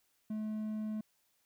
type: tone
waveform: triangle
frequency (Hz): 215.3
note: A3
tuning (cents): -37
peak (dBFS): -33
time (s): 0.3-1.01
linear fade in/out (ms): 5
effects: white hiss -75 dBFS RMS until 1.45 s